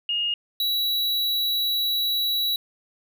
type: tone pair in turn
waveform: sine / square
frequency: 2851 / 3914 Hz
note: F7 / B7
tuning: +35 / -16 cents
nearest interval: perfect fourth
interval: 549 cents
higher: second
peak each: -22 dBFS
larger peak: neither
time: 0.09-0.34 / 0.6-2.56 s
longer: second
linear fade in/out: 2 ms
effects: none